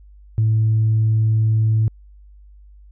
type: tone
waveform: sine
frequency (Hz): 110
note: A2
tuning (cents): 0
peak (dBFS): -12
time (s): 0.38-1.88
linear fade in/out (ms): 0
effects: tanh soft clip ceiling -10 dBFS + added 50 Hz sine -42 dBFS peak until 2.91 s